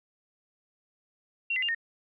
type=tone with pitch steps; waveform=sine; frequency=2744 / 2028 / 2803 / 1843 Hz; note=F7 / B6 / F7 / A#6; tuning=-31 / +45 / +6 / -20 cents; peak=-26 dBFS; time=1.5-1.748 s; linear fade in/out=5 ms; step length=62 ms; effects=none